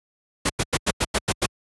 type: noise bursts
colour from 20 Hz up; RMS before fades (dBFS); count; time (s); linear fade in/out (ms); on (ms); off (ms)
pink; -20; 8; 0.45-1.463; 10; 47; 91
effects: high-pass 60 Hz 12 dB/octave + resampled to 24000 Hz